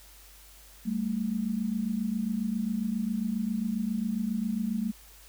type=tone pair together; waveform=sine; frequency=196.9 / 224.3 Hz; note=G3 / A3; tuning=+8 / +34 cents; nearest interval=major second; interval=226 cents; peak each=-31 / -29 dBFS; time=0.85-4.92 s; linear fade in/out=20 ms; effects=added 50 Hz sine -54 dBFS peak until 5.28 s + white hiss -54 dBFS RMS until 5.28 s